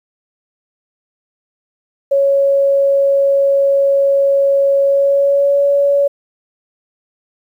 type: tone with pitch glide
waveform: sine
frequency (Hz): 554.4 to 564.4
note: C#5 to C#5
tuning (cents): 0 to +31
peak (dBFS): -9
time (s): 2.11-6.08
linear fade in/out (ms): 10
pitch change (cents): +31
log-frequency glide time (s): 4.84-5.64
effects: 8-bit